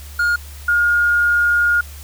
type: tone pair in turn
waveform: triangle / sine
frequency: 1425 / 1425 Hz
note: F6 / F6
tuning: +34 / +34 cents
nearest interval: unison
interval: 0 cents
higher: neither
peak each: -12 dBFS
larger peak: neither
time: 0.19-0.36 / 0.68-1.81 s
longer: second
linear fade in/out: 5 ms
effects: added 72 Hz sine -33 dBFS peak until 2.03 s + white hiss -41 dBFS RMS until 2.03 s